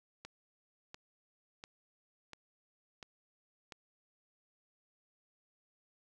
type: click train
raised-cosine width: 0.2 ms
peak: -29 dBFS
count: 6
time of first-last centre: 0.25-3.722 s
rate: 1.44 Hz
effects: none